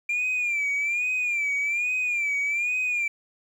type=tone with vibrato; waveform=sine; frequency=2381 Hz; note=D7; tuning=23 cents sharp; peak=-21 dBFS; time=0.09-3.08 s; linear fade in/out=5 ms; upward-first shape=sine; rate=1.2 Hz; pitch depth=93 cents each way; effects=tanh soft clip ceiling -21 dBFS + 9-bit